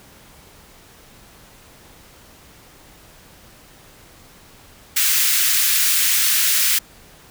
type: high-pass noise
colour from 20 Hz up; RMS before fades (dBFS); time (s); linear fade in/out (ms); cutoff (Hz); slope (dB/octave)
white; -17; 4.96-6.79; 10; 1500; 24
effects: pink hiss -47 dBFS RMS until 7.3 s